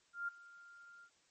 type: tone with ADSR envelope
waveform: sine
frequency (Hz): 1396.9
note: F6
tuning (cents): 0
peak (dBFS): -35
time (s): 0.13-1.1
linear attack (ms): 150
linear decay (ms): 12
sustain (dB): -20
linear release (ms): 67
effects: white hiss -72 dBFS RMS until 1.3 s + MP3 32 kbps